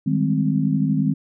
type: chord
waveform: sine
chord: Ab major seventh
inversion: second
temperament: equal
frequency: 155.56 / 196 / 207.7 / 261.6 Hz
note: Eb3 / G3 / Ab3 / C4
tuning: 0 / 0 / 0 / 0 cents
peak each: -21 / -24 / -24 / -22 dBFS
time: 0.06-1.14 s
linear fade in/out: 10 ms
effects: none